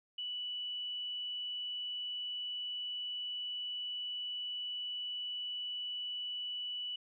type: tone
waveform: sine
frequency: 2960 Hz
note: F#7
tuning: in tune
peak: -37 dBFS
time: 0.18-6.96 s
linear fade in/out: 5 ms
effects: none